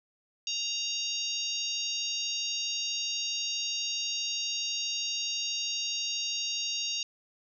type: harmonic tone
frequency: 932.3 Hz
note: A#5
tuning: in tune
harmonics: 3 / 4 / 5 / 6 / 7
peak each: -35 / -36 / -37 / -38 / -38 dBFS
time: 0.47-7.03 s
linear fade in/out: 2 ms
effects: none